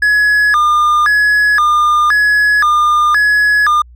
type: tone with vibrato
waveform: triangle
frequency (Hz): 1427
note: F6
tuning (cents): +37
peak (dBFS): -6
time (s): 0.02-3.82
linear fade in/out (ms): 5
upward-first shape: square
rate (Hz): 0.96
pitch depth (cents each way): 290
effects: added 60 Hz sine -36 dBFS peak until 3.95 s